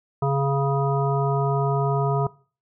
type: harmonic tone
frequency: 138.59 Hz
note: C#3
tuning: in tune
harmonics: 1 / 3 / 5 / 7 / 9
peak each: -21 / -26 / -28 / -29 / -31 dBFS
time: 0.22-2.27 s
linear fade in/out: 5 ms
effects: noise-tail reverb RT60 0.4 s tail -21 dB re dry